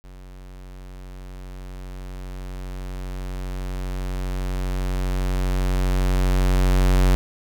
square tone with level ramp, 46.25 Hz, F#1, in tune, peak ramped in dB -40 to -14 dBFS, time 0.04-7.15 s, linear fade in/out 0 ms, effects none

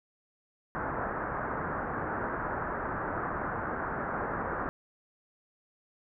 white low-pass noise, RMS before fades -34 dBFS, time 0.75-4.69 s, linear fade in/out 0 ms, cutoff 1600 Hz, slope 48 dB/octave, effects none

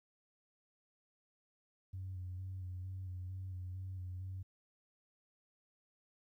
sine tone with vibrato, 92.5 Hz, F#2, in tune, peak -40 dBFS, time 1.93-4.43 s, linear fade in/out 10 ms, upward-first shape square, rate 2.2 Hz, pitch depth 28 cents each way, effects tanh soft clip ceiling -37 dBFS + 13-bit

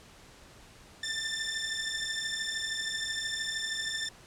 15% pulse beating tone pair, 1773 / 1786 Hz, A6 / A6, +13 / +25 cents, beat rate 13 Hz, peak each -30 / -27 dBFS, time 1.03-4.09 s, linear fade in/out 5 ms, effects pink hiss -54 dBFS RMS until 4.26 s + low-pass 9000 Hz 12 dB/octave

